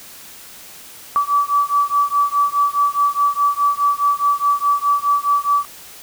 sine beating tone pair, 1149 / 1153.8 Hz, D6 / D6, -38 / -31 cents, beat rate 4.8 Hz, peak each -17 dBFS, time 1.16-5.65 s, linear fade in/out 0 ms, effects white hiss -39 dBFS RMS until 6.02 s

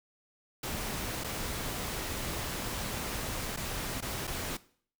pink noise with dropouts, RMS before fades -36 dBFS, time 0.63-4.57 s, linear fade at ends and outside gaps 5 ms, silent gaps 1.238-1.243 / 3.563-3.571 / 4.007-4.023 / 4.271-4.275 s, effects noise-tail reverb RT60 0.5 s tail -18 dB re dry

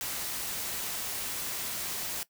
white noise, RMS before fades -35 dBFS, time 0.01-2.23 s, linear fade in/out 0 ms, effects noise-tail reverb RT60 0.1 s tail -18 dB re dry

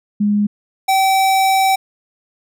sine / square tone pair in turn, 206.7 / 769.7 Hz, G#3 / G5, -8 / -32 cents, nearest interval octave + major seventh, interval 2276 cents, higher second, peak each -12 dBFS, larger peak neither, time 0.2-0.47 / 0.88-1.76 s, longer second, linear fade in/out 10 ms, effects none

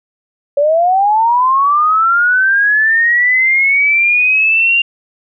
sine linear sweep, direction up, 559 to 2794 Hz, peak -8 dBFS, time 0.57-4.82 s, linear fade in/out 5 ms, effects none

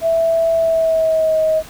sine tone with pitch glide, 659.3 to 631.7 Hz, E5 to D#5, 0 to +26 cents, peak -12 dBFS, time 0.01-1.63 s, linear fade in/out 50 ms, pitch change -74 cents, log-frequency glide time 0.56-1.37 s, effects pink hiss -38 dBFS RMS until 1.69 s

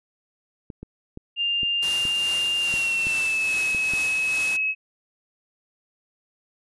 clicks, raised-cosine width 3 ms, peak -23 dBFS, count 9, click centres 0.702 / 0.83 / 1.174 / 1.632 / 2.053 / 2.74 / 3.069 / 3.748 / 3.936 s
sine tone with pitch glide, 2800 to 2568 Hz, F7 to E7, +4 to -46 cents, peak -21 dBFS, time 1.36-4.75 s, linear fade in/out 50 ms, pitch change -150 cents, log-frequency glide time 2.6-3.58 s
white noise with tremolo, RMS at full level -31 dBFS, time 1.82-4.57 s, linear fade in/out 10 ms, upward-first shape triangle, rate 2.4 Hz, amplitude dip 45%
effects resampled to 24000 Hz

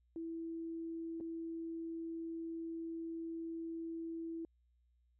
sine tone with dropouts, 329.6 Hz, E4, in tune, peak -40 dBFS, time 0.16-4.45 s, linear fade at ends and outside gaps 1 ms, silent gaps 1.202-1.208 s, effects added 60 Hz sine -70 dBFS peak until 5.19 s

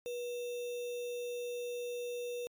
sine tone with sample-and-hold, 484.3 Hz, B4, 34 cents flat, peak -36 dBFS, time 0.06-2.47 s, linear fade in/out 0 ms, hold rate 3150 Hz, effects MP3 96 kbps

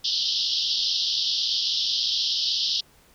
white band-pass noise, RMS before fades -25 dBFS, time 0.04-2.81 s, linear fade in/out 10 ms, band 3000 to 5400 Hz, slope 96 dB/octave, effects pink hiss -57 dBFS RMS until 3.14 s

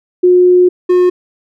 sine / triangle tone pair in turn, 360.5 / 360.5 Hz, F#4 / F#4, -45 / -45 cents, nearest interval unison, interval 0 cents, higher neither, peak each -4 dBFS, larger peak neither, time 0.23-0.69 / 0.89-1.1 s, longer first, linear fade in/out 10 ms, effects none

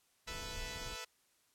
brown noise, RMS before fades -47 dBFS, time 0.26-0.97 s, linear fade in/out 50 ms
5% pulse chord, A suspended second, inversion none, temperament equal, 440 / 493.9 / 659.3 Hz, A4 / B4 / E5, 0 / 0 / 0 cents, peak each -38 / -34 / -38 dBFS, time 0.27-1.05 s, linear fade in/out 10 ms
effects white hiss -73 dBFS RMS until 1.54 s + low-pass 12000 Hz 12 dB/octave

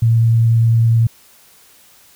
sine tone with vibrato, 114.7 Hz, A#2, 28 cents flat, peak -9 dBFS, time 0.02-1.07 s, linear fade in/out 5 ms, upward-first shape triangle, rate 10 Hz, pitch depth 10 cents each way, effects white hiss -48 dBFS RMS until 2.15 s

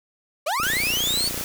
35% pulse linear sweep, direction up, 541 to 4577 Hz, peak -20 dBFS, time 0.46-1.29 s, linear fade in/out 10 ms
click train, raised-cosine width 2 ms, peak -20 dBFS, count 25, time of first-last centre 0.6-1.411 s, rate 29.6 Hz
white noise, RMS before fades -30 dBFS, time 0.63-1.44 s, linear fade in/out 0 ms
effects none

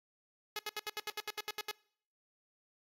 5% pulse tone bursts, 422.9 Hz, G#4, 31 cents sharp, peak -25 dBFS, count 12, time 0.56-1.713 s, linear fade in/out 2 ms, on 31 ms, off 71 ms, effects noise-tail reverb RT60 0.6 s tail -24 dB re dry + AAC 64 kbps

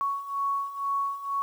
sine beating tone pair, 1112 / 1114.1 Hz, C#6 / C#6, +5 / +8 cents, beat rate 2.1 Hz, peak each -32 / -28 dBFS, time 0.01-1.42 s, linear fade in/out 0 ms, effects 9-bit

